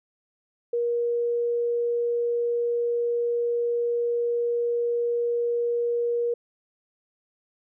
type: tone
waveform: sine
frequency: 474.6 Hz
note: A#4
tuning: 31 cents sharp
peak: -22 dBFS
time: 0.73-6.34 s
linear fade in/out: 5 ms
effects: none